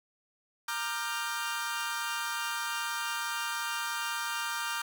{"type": "chord", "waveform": "sawtooth", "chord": "G minor seventh", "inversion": "first", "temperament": "equal with one note detuned", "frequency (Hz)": [932.3, 1193.1, 1396.9, 1568], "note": ["Bb5", "D6", "F6", "G6"], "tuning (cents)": [0, 27, 0, 0], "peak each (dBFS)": -34, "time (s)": [0.68, 4.82], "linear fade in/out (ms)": 5, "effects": []}